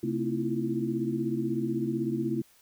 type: tone cluster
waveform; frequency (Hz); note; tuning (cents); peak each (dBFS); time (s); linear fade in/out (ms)
sine; 135.2 / 225.4 / 262.6 / 324.4 / 340.5; C#3 / A3 / C4 / E4 / F4; -43 / +42 / +6 / -28 / -44; -35 / -32 / -37 / -33 / -32; 0.03-2.42; 5
effects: white hiss -61 dBFS RMS until 2.61 s